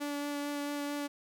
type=tone with vibrato; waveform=sawtooth; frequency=288.7 Hz; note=D4; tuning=30 cents flat; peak=-30 dBFS; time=0-1.08 s; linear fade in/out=20 ms; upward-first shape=sine; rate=4.5 Hz; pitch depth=10 cents each way; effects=none